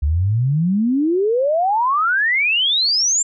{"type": "exponential sweep", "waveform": "sine", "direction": "up", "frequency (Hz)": [69, 7459], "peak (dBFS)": -14, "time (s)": [0.02, 3.23], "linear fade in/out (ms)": 10, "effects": []}